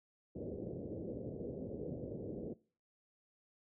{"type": "low-pass noise", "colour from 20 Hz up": "white", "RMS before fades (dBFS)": -43, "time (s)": [0.35, 2.54], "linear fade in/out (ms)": 10, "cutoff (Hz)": 530, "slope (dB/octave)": 48, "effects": ["noise-tail reverb RT60 0.4 s tail -21 dB re dry", "high-pass 80 Hz 12 dB/octave"]}